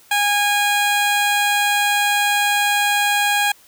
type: tone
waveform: 15% pulse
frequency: 820 Hz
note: G#5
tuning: 22 cents flat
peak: -9 dBFS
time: 0.11-3.52 s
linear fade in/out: 5 ms
effects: white hiss -50 dBFS RMS until 3.67 s